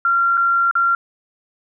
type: tone with dropouts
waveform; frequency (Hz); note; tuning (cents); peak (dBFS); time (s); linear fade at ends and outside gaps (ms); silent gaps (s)
sine; 1377; F6; -25; -13; 0.05-0.95; 2; 0.372-0.376 / 0.712-0.753
effects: none